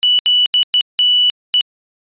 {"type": "tone bursts at uneven times", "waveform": "sine", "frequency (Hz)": 2960, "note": "F#7", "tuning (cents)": 0, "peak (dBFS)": -9, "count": 6, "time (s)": [[0.03, 0.19], [0.26, 0.46], [0.54, 0.63], [0.74, 0.81], [0.99, 1.3], [1.54, 1.61]], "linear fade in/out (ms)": 0, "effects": ["resampled to 8000 Hz"]}